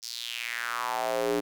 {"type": "tone with high-pass filter sweep", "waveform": "square", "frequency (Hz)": 59, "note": "A#1", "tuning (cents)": 22, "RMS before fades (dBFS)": -31, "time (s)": [0.02, 1.41], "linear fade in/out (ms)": 20, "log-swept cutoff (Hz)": [5400, 330], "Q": 3.9, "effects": []}